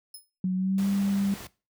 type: tone with exponential decay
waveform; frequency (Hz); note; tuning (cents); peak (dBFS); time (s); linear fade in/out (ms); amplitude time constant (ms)
10% pulse; 5170; E8; -34; -32; 0.14-0.3; 5; 33
type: tone with pitch glide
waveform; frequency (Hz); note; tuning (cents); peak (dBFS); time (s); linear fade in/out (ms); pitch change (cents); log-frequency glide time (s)
sine; 185 to 198.28; F#3 to G3; 0 to +20; -23; 0.44-1.34; 2; +120; 0.55-0.88
type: noise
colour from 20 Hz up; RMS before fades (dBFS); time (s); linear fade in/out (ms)
pink; -41; 0.78-1.47; 2
effects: noise-tail reverb RT60 0.3 s tail -19 dB re dry + high-pass 80 Hz 12 dB/octave